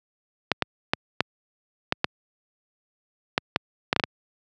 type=clicks; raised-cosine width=0.3 ms; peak=-3 dBFS; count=12; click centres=0.517 / 0.623 / 0.935 / 1.206 / 1.924 / 2.044 / 3.379 / 3.561 / 3.929 / 3.963 / 3.998 / 4.038 s; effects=high-pass 100 Hz 12 dB/octave